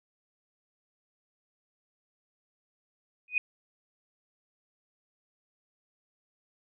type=tone with exponential growth; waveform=sine; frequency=2489 Hz; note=D#7; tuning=in tune; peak=-19 dBFS; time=3.28-3.38 s; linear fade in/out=2 ms; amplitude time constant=21 ms; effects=none